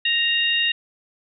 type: harmonic tone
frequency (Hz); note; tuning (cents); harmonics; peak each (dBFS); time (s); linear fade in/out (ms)
932; A#5; -1; 2 / 3 / 4; -24 / -20 / -24; 0.05-0.72; 5
effects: none